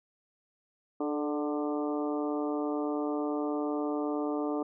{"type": "harmonic tone with a mistuned harmonic", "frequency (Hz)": 148.6, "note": "D3", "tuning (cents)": 21, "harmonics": [2, 3, 4, 5, 6, 7, 8], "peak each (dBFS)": [-31, -35, -38, -40, -44, -46, -43], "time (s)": [1, 4.63], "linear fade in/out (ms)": 5, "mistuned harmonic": 3, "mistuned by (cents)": -36, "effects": []}